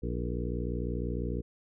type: harmonic tone with a mistuned harmonic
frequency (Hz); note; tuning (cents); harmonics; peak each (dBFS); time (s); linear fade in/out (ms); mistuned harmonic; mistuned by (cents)
60; B1; -49; 1 / 2 / 3 / 4 / 5 / 6 / 7 / 8; -34 / -37 / -39 / -40 / -41 / -42 / -42 / -43; 0.02-1.42; 20; 7; +57
effects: none